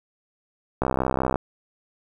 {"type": "click train", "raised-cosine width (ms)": 1, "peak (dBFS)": -8, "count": 36, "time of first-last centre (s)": [0.82, 1.358], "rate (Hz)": 65.1, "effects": ["8-bit"]}